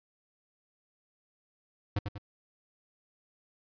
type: tone with echo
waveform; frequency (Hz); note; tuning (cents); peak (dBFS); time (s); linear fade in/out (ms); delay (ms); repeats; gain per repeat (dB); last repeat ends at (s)
square; 102.2; G#2; -27; -27; 1.96-1.99; 5; 96; 2; -6; 2.182
effects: resampled to 11025 Hz